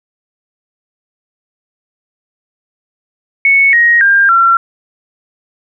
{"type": "tone with pitch steps", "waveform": "sine", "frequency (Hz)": [2211, 1880.8, 1600, 1361], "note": ["C#7", "A#6", "G6", "F6"], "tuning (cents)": [-5, 15, 35, -45], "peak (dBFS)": -5, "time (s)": [3.45, 4.57], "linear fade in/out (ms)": 2, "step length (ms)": 280, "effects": []}